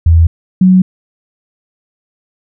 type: tone pair in turn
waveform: sine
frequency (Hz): 82.6 / 185.43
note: E2 / F#3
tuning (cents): +4 / +4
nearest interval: octave + major second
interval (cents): 1400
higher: second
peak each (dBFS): -3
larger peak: neither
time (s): 0.06-0.27 / 0.61-0.82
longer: neither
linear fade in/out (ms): 5
effects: none